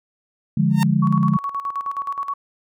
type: chord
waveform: sine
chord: D diminished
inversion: none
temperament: equal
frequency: 146.83 / 174.61 / 207.7 Hz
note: D3 / F3 / Ab3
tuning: 0 / 0 / 0 cents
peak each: -19 dBFS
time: 0.57-1.37 s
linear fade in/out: 5 ms
type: tone with exponential growth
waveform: sawtooth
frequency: 914 Hz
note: A#5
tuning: 34 cents flat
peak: -15 dBFS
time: 0.7-0.83 s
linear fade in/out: 0 ms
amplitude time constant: 27 ms
type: tone with tremolo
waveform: sine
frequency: 1118 Hz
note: C#6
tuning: 14 cents sharp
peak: -21 dBFS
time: 1.02-2.34 s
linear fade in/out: 10 ms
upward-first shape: square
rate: 9.5 Hz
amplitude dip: 70%
effects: none